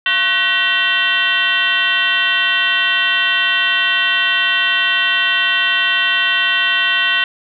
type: tone with frequency modulation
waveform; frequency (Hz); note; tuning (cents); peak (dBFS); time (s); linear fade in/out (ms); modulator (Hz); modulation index
sine; 2312; D7; -28; -12; 0.06-7.24; 2; 405; 2.5
effects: none